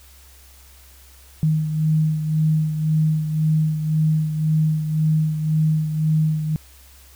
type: beating tone pair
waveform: sine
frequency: 155.56 / 157.46 Hz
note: D#3 / D#3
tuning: 0 / +21 cents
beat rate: 1.9 Hz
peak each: -17 / -25 dBFS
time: 1.43-6.56 s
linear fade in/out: 0 ms
effects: added 66 Hz sine -47 dBFS peak until 7.15 s + white hiss -50 dBFS RMS until 7.15 s